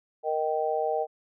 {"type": "chord", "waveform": "sine", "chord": "Eb major", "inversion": "second", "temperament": "just", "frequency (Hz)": [466.7, 622.3, 777.8], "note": ["Bb4", "Eb5", "G5"], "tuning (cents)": [2, 0, -14], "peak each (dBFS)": -29, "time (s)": [0.23, 1.07], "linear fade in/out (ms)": 50, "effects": []}